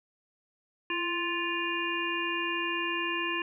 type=harmonic tone with a mistuned harmonic; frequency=349.2 Hz; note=F4; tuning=in tune; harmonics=1 / 3 / 5 / 7 / 8; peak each=-35 / -35 / -35 / -35 / -35 dBFS; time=0.9-3.42 s; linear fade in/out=2 ms; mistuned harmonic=1; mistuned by=-49 cents; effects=none